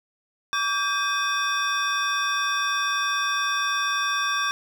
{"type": "tone cluster", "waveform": "triangle", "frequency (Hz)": [1148, 1591, 2511, 3543, 5600], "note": ["D6", "G6", "D#7", "A7", "F8"], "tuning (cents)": [-40, 25, 15, 11, 4], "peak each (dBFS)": [-24, -25, -32, -29, -31], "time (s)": [0.53, 4.51], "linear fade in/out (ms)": 0, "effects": []}